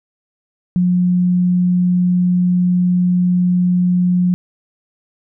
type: tone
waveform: sine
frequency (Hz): 179.3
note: F3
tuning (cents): +46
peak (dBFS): -11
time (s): 0.76-4.34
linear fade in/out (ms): 0
effects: none